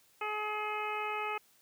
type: harmonic tone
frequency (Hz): 423.6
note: G#4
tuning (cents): +34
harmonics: 1 / 2 / 3 / 4 / 5 / 6 / 7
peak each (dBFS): -41 / -38 / -38 / -50 / -43 / -40 / -51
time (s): 0.21-1.38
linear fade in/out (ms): 5
effects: white hiss -66 dBFS RMS until 1.61 s + high-pass 60 Hz 12 dB/octave